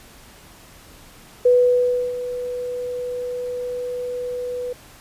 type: tone with ADSR envelope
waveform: sine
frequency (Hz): 493.9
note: B4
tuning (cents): 0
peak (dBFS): -10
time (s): 1.45-4.73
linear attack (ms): 8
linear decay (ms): 670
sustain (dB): -14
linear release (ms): 5
effects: pink hiss -46 dBFS RMS until 5 s + resampled to 32000 Hz